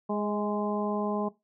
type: harmonic tone with a mistuned harmonic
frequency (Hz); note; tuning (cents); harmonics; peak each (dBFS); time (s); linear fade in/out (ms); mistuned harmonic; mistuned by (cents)
207.4; G#3; -2; 1 / 2 / 3 / 4 / 5; -30 / -33 / -35 / -36 / -37; 0.09-1.29; 10; 3; +26
effects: noise-tail reverb RT60 0.2 s tail -18 dB re dry